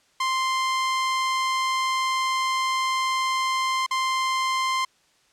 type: tone with dropouts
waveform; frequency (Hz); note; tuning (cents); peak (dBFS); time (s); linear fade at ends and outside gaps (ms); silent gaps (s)
sawtooth; 1046.5; C6; 0; -18; 0.2-4.85; 5; 3.864-3.909
effects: white hiss -62 dBFS RMS until 5.32 s + low-pass 7000 Hz 12 dB/octave